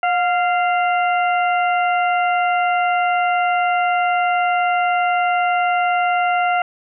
harmonic tone with a mistuned harmonic, 693 Hz, F5, 14 cents flat, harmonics 1 / 2 / 3 / 4, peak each -16 / -22 / -26 / -28 dBFS, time 0.03-6.62 s, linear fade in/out 2 ms, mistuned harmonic 1, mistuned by +57 cents, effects none

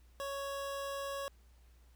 25% pulse tone, 555 Hz, C#5, 2 cents sharp, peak -34 dBFS, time 0.2-1.28 s, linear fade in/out 0 ms, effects added 60 Hz sine -59 dBFS peak until 1.95 s + pink hiss -71 dBFS RMS until 1.95 s

